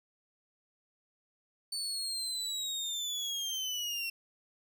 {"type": "linear sweep", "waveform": "30% pulse", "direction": "down", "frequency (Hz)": [4512, 2706], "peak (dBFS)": -31, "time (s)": [1.72, 4.1], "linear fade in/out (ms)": 5, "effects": []}